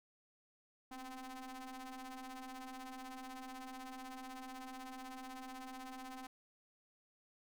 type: ring-modulated tone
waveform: sawtooth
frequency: 256.5 Hz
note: C4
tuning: 34 cents flat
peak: -40 dBFS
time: 0.91-6.27 s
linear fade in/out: 5 ms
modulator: 521 Hz
effects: none